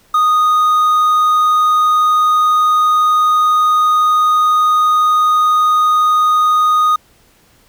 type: tone with quantisation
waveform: triangle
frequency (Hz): 1239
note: D#6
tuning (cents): -8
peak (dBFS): -7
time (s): 0.14-6.96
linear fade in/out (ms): 5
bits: 6
effects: pink hiss -51 dBFS RMS until 7.68 s